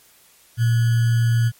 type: tone with sample-and-hold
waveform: sine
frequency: 116.54 Hz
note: A#2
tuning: in tune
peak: -14 dBFS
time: 0.57-1.52 s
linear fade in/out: 50 ms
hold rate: 1575 Hz
effects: white hiss -53 dBFS RMS until 1.59 s + MP3 64 kbps